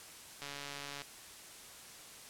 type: click train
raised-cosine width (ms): 0.2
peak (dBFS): -26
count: 86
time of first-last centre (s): 0.42-1.019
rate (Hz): 142
effects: white hiss -52 dBFS RMS until 2.29 s + low-pass 11000 Hz 12 dB/octave